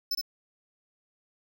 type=tone with echo; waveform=square; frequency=5274 Hz; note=E8; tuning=in tune; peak=-27 dBFS; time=0.11-0.15 s; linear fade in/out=5 ms; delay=63 ms; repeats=1; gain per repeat=-2 dB; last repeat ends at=0.213 s; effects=none